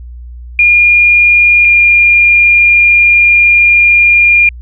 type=tone pair in turn; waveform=sine; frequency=2420 / 2409 Hz; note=D#7 / D7; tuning=-49 / +43 cents; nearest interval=unison; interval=8 cents; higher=first; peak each=-3 dBFS; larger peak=neither; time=0.59-1.65 / 1.65-4.49 s; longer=second; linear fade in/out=2 ms; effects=added 60 Hz sine -25 dBFS peak until 4.61 s